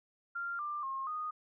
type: tone with pitch steps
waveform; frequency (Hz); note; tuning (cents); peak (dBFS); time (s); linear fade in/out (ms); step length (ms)
sine; 1390 / 1188 / 1073 / 1236; F6 / D6 / C6 / D#6; -9 / +20 / +43 / -12; -35; 0.35-1.31; 10; 240
effects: none